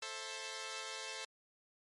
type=chord; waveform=5% pulse; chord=A minor; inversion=none; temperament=equal with one note detuned; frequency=440 / 529.3 / 659.3 Hz; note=A4 / C5 / E5; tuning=0 / +20 / 0 cents; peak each=-34 / -34 / -39 dBFS; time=0.02-1.25 s; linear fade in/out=5 ms; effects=MP3 48 kbps